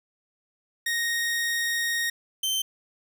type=tone pair in turn; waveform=sawtooth; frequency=1864.7 / 3103 Hz; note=A#6 / G7; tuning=0 / -18 cents; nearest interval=major sixth; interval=882 cents; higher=second; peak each=-21 dBFS; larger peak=neither; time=0.86-2.1 / 2.43-2.62 s; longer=first; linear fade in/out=5 ms; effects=none